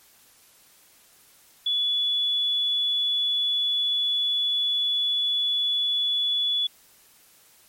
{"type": "tone", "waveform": "sine", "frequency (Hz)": 3420, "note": "A7", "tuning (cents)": -50, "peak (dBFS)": -21, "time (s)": [1.66, 6.67], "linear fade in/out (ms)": 5, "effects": ["white hiss -56 dBFS RMS until 7.68 s", "MP3 64 kbps"]}